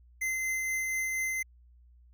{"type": "tone with tremolo", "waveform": "square", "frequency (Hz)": 2066, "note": "C7", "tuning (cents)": -22, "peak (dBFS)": -29, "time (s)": [0.21, 1.43], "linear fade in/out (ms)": 10, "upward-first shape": "triangle", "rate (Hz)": 4.2, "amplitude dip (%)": 25, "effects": ["added 60 Hz sine -55 dBFS peak until 2.13 s"]}